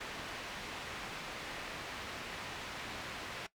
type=low-pass noise; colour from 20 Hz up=white; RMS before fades=-44 dBFS; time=0-3.47 s; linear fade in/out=10 ms; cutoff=2700 Hz; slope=12 dB/octave; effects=noise-tail reverb RT60 0.1 s tail -18 dB re dry

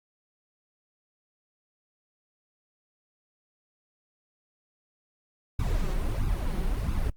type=noise with flanger; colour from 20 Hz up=brown; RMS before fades=-27 dBFS; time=5.59-7.1 s; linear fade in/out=5 ms; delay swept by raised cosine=0.77 to 5.47 ms; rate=1.5 Hz; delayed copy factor=+0.75; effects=noise-tail reverb RT60 0.1 s tail -21 dB re dry + Opus 48 kbps

